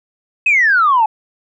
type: exponential sweep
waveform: sine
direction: down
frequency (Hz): 2600 to 840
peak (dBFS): -8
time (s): 0.46-1.06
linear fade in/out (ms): 5
effects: tanh soft clip ceiling -4 dBFS